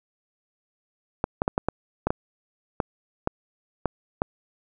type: clicks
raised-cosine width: 1 ms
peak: -8 dBFS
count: 11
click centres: 1.241 / 1.419 / 1.479 / 1.579 / 1.686 / 2.07 / 2.105 / 2.802 / 3.274 / 3.857 / 4.219 s
effects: none